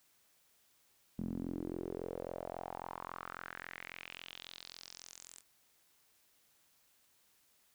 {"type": "tone with band-pass filter sweep", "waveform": "sawtooth", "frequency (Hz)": 43.65, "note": "F1", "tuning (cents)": 0, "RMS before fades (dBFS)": -45, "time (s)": [1.18, 5.41], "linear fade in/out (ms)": 10, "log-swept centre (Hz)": [210, 8200], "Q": 3.7, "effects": ["white hiss -71 dBFS RMS until 7.74 s"]}